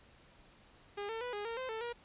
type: tone with pitch steps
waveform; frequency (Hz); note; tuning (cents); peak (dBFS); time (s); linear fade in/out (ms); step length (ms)
sawtooth; 407 / 449.8 / 492.2 / 412.1 / 460.1 / 517 / 444.1 / 476; G#4 / A4 / B4 / G#4 / A#4 / C5 / A4 / A#4; -35 / +38 / -6 / -13 / -23 / -21 / +16 / +36; -34; 0.97-1.93; 10; 120
effects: pink hiss -62 dBFS RMS until 2.04 s + resampled to 8000 Hz